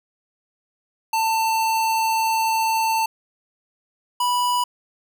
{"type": "tone pair in turn", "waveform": "square", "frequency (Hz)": [893, 982.2], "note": ["A5", "B5"], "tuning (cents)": [25, -10], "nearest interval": "major second", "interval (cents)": 165, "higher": "second", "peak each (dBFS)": -19, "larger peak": "neither", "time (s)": [[1.13, 3.06], [4.2, 4.64]], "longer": "first", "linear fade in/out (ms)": 5, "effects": []}